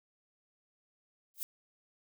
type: noise with exponential growth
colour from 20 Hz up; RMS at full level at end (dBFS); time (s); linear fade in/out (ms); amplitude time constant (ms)
violet; -32; 1.34-1.43; 0; 18
effects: none